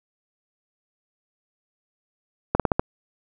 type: slowing click train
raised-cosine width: 1 ms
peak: -4 dBFS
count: 5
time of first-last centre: 2.55-2.795 s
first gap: 47 ms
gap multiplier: 1.18
effects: none